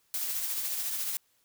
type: noise with tremolo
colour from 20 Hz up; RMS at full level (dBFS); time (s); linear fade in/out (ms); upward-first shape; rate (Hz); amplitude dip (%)
blue; -31; 0.14-1.17; 0; triangle; 14; 40
effects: white hiss -70 dBFS RMS until 1.44 s